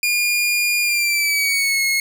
sawtooth tone with pitch glide, 2423 to 2171 Hz, D#7 to C#7, -47 to -37 cents, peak -13 dBFS, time 0.03-2 s, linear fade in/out 2 ms, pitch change -190 cents, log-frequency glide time 0.82-1.83 s, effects none

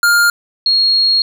square / sine tone pair in turn, 1407 / 4287 Hz, F6 / C8, +12 / +41 cents, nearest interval octave + perfect fifth, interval 1929 cents, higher second, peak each -9 dBFS, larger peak neither, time 0.03-0.3 / 0.66-1.22 s, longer second, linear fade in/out 2 ms, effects none

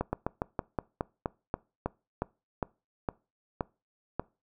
slowing click train, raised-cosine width 1 ms, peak -15 dBFS, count 15, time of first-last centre 0.01-4.196 s, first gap 120 ms, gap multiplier 1.13, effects noise-tail reverb RT60 0.3 s tail -23 dB re dry

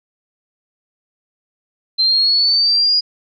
sine linear sweep, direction up, 4104 to 4905 Hz, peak -11 dBFS, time 1.98-3.01 s, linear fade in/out 20 ms, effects none

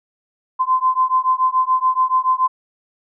sine beating tone pair, 1028 / 1035 Hz, C6 / C6, -31 / -19 cents, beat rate 7 Hz, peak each -17 dBFS, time 0.59-2.48 s, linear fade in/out 20 ms, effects none

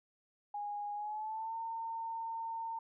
sine tone with pitch glide, 824 to 909 Hz, G#5 to A#5, -14 to -44 cents, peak -37 dBFS, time 0.54-2.79 s, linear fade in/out 5 ms, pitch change +170 cents, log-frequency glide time 0.94-1.56 s, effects none

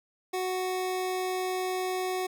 25% pulse tone, 370 Hz, F#4, in tune, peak -25 dBFS, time 0.33-2.27 s, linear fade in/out 10 ms, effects none

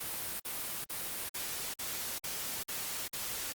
white noise bursts, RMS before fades -38 dBFS, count 8, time 0-3.529 s, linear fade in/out 10 ms, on 400 ms, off 47 ms, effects Opus 32 kbps

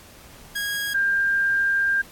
sawtooth / sine tone pair in turn, 1643 / 1596.2 Hz, G#6 / G6, -19 / +31 cents, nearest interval minor second, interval 50 cents, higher first, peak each -21 / -18 dBFS, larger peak second, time 0.55-0.94 / 0.94-2.02 s, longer second, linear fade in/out 10 ms, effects pink hiss -47 dBFS RMS until 2.11 s + AAC 64 kbps

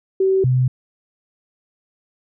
sine tone pair in turn, 382.4 / 127.61 Hz, G4 / C3, -43 / -43 cents, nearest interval octave + perfect fifth, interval 1900 cents, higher first, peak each -13 dBFS, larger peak neither, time 0.2-0.44 / 0.44-0.68 s, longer neither, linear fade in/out 5 ms, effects none

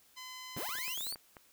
10% pulse tone, 1020 Hz, C6, 44 cents flat, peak -36 dBFS, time 0.16-0.95 s, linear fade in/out 20 ms
sawtooth linear sweep, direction up, 56.4 to 4668 Hz, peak -36 dBFS, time 0.56-1.15 s, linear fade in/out 5 ms
violet noise, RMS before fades -42 dBFS, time 0.57-1.12 s, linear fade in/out 5 ms
clicks, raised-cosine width 0.5 ms, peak -34 dBFS, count 12, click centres 0.573 / 0.626 / 0.691 / 0.754 / 0.786 / 0.88 / 0.976 / 1.008 / 1.068 / 1.125 / 1.158 / 1.368 s
effects white hiss -65 dBFS RMS until 1.52 s

